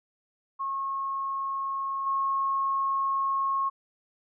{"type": "tone with level steps", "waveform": "sine", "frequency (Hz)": 1088, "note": "C#6", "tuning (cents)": -33, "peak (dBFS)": [-28, -24], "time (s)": [0.59, 3.7], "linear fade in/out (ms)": 20, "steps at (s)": 2.06, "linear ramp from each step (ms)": 10, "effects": []}